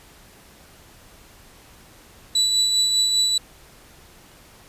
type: tone with tremolo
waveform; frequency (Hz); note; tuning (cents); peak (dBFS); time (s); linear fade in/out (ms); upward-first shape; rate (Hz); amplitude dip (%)
35% pulse; 3951; B7; 0; -13; 2.35-3.38; 5; triangle; 5; 40
effects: pink hiss -49 dBFS RMS until 4.68 s + resampled to 32000 Hz